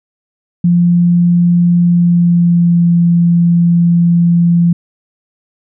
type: tone with pitch glide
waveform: sine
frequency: 173.9 to 171.41 Hz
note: F3 to F3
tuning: -7 to -32 cents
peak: -6 dBFS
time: 0.64-4.73 s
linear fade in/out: 5 ms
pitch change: -25 cents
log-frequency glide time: 1.83-2.92 s
effects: none